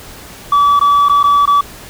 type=tone with dropouts; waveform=sine; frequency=1148 Hz; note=D6; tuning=40 cents flat; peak=-4 dBFS; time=0.52-1.61 s; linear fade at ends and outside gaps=5 ms; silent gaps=0.794-0.811 / 1.086-1.095 / 1.23-1.239 / 1.456-1.475 s; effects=tanh soft clip ceiling -6 dBFS + pink hiss -34 dBFS RMS until 1.89 s